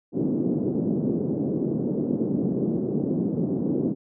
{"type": "band-pass noise", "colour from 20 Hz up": "pink", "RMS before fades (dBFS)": -25, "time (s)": [0.12, 3.95], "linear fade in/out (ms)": 50, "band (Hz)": [170, 390], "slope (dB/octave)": 24, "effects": []}